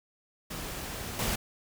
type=noise with level steps; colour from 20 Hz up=pink; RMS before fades=-38 / -30 dBFS; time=0.5-1.36 s; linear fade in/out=10 ms; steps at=1.19 s; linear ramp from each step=2 ms; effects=none